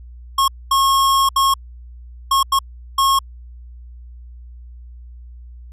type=tone bursts at uneven times; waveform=square; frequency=1087 Hz; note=C#6; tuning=34 cents flat; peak=-13 dBFS; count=6; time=0.38-0.48 / 0.71-1.29 / 1.36-1.54 / 2.31-2.43 / 2.52-2.59 / 2.98-3.19 s; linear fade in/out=5 ms; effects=added 60 Hz sine -35 dBFS peak until 5.72 s + resampled to 32000 Hz